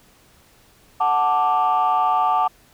sine chord, D major, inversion first, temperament equal, 740 / 880 / 1174.7 Hz, F#5 / A5 / D6, 0 / 0 / 0 cents, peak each -19 dBFS, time 1-2.48 s, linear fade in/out 10 ms, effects tanh soft clip ceiling -10 dBFS + pink hiss -54 dBFS RMS until 2.73 s

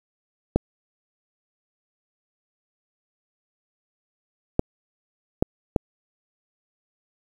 clicks, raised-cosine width 2 ms, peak -4 dBFS, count 4, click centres 0.56 / 4.594 / 5.425 / 5.762 s, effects 7-bit

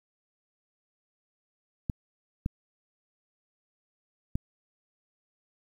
clicks, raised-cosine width 5 ms, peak -16 dBFS, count 3, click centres 1.898 / 2.461 / 4.355 s, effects 9-bit

